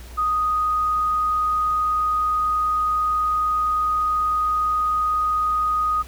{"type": "tone", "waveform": "sine", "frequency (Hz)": 1244.5, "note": "D#6", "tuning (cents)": 0, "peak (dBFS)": -18, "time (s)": [0.17, 6.03], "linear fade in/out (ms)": 20, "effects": ["added 60 Hz sine -36 dBFS peak until 6.07 s", "pink hiss -45 dBFS RMS until 6.07 s"]}